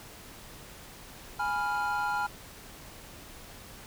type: chord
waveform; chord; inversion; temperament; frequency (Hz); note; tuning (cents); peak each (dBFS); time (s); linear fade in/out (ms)
triangle; F diminished; first; equal; 830.6 / 987.8 / 1396.9; Ab5 / Cb6 / F6; 0 / 0 / 0; -29 / -33 / -30; 1.39-2.27; 10
effects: pink hiss -48 dBFS RMS until 3.86 s